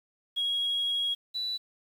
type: tone pair in turn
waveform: sine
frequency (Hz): 3304 / 3960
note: G#7 / B7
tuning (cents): -10 / +4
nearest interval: minor third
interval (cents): 314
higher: second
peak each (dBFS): -25 / -29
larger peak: first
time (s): 0.36-1.15 / 1.34-1.58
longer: first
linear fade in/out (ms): 20
effects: tanh soft clip ceiling -22 dBFS + 9-bit